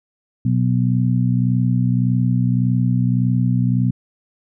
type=harmonic tone; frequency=61.74 Hz; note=B1; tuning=in tune; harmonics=2 / 3 / 4; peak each=-16 / -20 / -22 dBFS; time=0.45-3.91 s; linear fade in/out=5 ms; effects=none